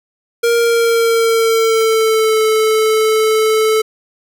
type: tone with pitch glide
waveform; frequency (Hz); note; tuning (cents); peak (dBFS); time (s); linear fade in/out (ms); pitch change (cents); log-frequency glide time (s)
square; 468 to 436.7; A#4 to A4; +7 to -13; -11; 0.43-3.82; 10; -120; 0.57-2.41
effects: none